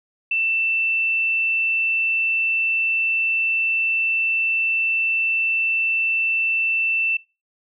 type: tone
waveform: sine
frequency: 2670 Hz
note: E7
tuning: 22 cents sharp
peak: -18 dBFS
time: 0.31-7.17 s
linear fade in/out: 5 ms
effects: noise-tail reverb RT60 0.3 s tail -24 dB re dry